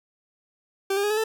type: tone with pitch steps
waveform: 40% pulse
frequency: 390 / 402.4 / 415.1 / 428.3 / 441.8 Hz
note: G4 / G4 / G#4 / A4 / A4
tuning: -9 / +45 / -1 / -47 / +7 cents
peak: -21 dBFS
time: 0.9-1.24 s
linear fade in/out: 5 ms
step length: 68 ms
effects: none